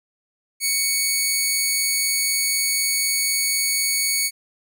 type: tone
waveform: 10% pulse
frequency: 2228 Hz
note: C#7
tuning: 8 cents sharp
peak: -10 dBFS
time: 0.6-4.31 s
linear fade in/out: 50 ms
effects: none